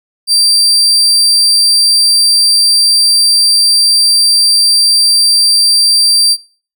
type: tone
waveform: 35% pulse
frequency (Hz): 4699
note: D8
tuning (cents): 0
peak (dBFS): -5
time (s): 0.27-6.37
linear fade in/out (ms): 50
effects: noise-tail reverb RT60 0.4 s tail -20 dB re dry